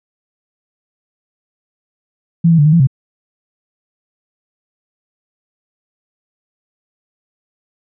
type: tone with pitch steps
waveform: sine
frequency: 167.7 / 165.1 / 146.4 / 153.7 / 168.9 / 133 Hz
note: E3 / E3 / D3 / D#3 / E3 / C3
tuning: +30 / +3 / -5 / -21 / +42 / +29 cents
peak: -6 dBFS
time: 2.44-2.872 s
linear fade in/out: 10 ms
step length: 72 ms
effects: none